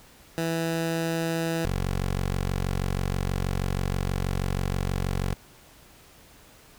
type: tone pair in turn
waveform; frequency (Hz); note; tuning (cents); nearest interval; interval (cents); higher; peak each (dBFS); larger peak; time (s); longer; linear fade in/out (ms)
15% pulse; 164.81 / 46.25; E3 / F#1; 0 / 0; octave + minor seventh; 2200; first; -19; neither; 0.38-1.65 / 1.65-5.34; second; 0
effects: pink hiss -53 dBFS RMS until 6.78 s